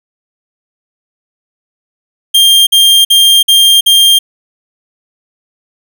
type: tone bursts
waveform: 45% pulse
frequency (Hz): 3196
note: G7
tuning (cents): +33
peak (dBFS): -3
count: 5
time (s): 2.34-4.19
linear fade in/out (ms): 10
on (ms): 330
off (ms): 50
effects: none